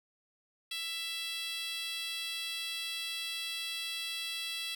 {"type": "tone with high-pass filter", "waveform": "10% pulse", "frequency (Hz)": 664, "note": "E5", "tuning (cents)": 12, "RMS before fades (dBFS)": -38, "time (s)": [0.71, 4.75], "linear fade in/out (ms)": 5, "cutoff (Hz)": 3200, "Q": 1.9, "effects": []}